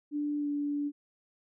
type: tone with pitch glide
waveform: sine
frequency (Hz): 293.7 to 289.7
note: D4 to D4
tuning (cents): 0 to -24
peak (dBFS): -29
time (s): 0.11-0.92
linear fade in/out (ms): 50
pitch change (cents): -24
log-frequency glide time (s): 0.38-0.48
effects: none